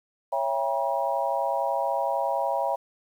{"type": "chord", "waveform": "sine", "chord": "C# diminished seventh", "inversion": "none", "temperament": "just", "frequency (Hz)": [554.4, 665.2, 798.3, 957.9], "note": ["C#5", "E5", "G5", "Bb5"], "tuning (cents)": [0, 16, 31, 47], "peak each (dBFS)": -29, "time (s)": [0.32, 2.76], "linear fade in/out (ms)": 10, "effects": ["9-bit"]}